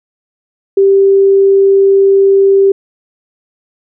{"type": "tone", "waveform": "sine", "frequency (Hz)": 392, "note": "G4", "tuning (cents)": 0, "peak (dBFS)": -4, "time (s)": [0.77, 2.72], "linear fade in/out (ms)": 5, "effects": []}